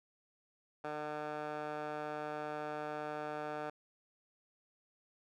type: tone with band-pass filter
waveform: 15% pulse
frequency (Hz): 150.6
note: D3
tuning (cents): +44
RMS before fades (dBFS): -41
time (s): 0.84-3.7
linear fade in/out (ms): 5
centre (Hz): 930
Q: 2.2
effects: none